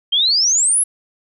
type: exponential sweep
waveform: sine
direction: up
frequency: 3114 to 11175 Hz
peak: -12 dBFS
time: 0.12-0.84 s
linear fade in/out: 10 ms
effects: none